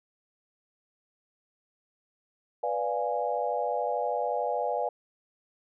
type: chord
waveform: sine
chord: B diminished seventh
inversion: none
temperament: equal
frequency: 493.9 / 587.3 / 698.5 / 830.6 Hz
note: B4 / D5 / F5 / Ab5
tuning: 0 / 0 / 0 / 0 cents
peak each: -32 dBFS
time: 2.63-4.89 s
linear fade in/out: 5 ms
effects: none